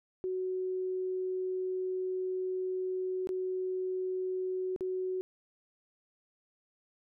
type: tone with dropouts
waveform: sine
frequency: 371.4 Hz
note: F#4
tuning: 7 cents sharp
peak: -31 dBFS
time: 0.24-5.21 s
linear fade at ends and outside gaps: 0 ms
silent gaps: 3.272-3.291 / 4.762-4.808 s
effects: none